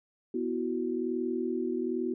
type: chord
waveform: sine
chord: B suspended fourth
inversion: none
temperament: just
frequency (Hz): 246.9 / 329.3 / 370.4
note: B3 / E4 / F#4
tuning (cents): 0 / -2 / +2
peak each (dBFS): -33 / -34 / -32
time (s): 0.34-2.14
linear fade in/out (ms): 5
effects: none